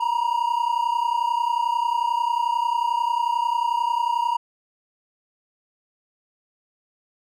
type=tone pair together; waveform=triangle; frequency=932.3 / 963.5 Hz; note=A#5 / B5; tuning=0 / -43 cents; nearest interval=minor second; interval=57 cents; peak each=-21 dBFS; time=0-4.37 s; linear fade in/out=10 ms; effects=none